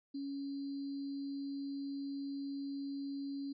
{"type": "tone with sample-and-hold", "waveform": "sine", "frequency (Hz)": 278.3, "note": "C#4", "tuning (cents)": 7, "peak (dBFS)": -38, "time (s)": [0.14, 3.53], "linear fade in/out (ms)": 10, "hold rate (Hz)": 4410, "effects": ["resampled to 16000 Hz"]}